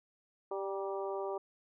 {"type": "harmonic tone with a mistuned harmonic", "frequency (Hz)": 195.9, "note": "G3", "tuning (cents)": -1, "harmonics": [2, 3, 4, 5, 6], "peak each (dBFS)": [-37, -41, -43, -45, -47], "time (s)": [0.51, 1.38], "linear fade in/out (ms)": 5, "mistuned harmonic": 5, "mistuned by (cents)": -37, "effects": []}